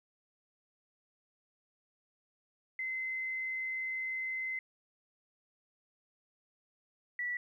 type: tone pair in turn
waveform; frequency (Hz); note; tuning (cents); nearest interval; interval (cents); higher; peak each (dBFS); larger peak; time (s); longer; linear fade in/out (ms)
sine; 2057 / 1950; C7 / B6; -30 / -23; minor second; 93; first; -34 / -33; second; 2.79-4.59 / 7.19-7.37; first; 2
effects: 12-bit